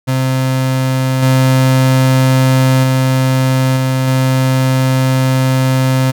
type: tone with level steps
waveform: 35% pulse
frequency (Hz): 130.81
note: C3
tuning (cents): 0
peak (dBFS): -10 / -6 / -8 / -10 / -8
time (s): 0.07-6.12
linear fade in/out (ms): 20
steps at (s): 1.22 / 2.83 / 3.76 / 4.07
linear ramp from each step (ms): 10
effects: none